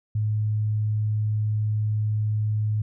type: tone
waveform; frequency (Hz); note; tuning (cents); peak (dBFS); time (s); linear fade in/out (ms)
sine; 106.9; A2; -49; -21; 0.15-2.82; 5
effects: none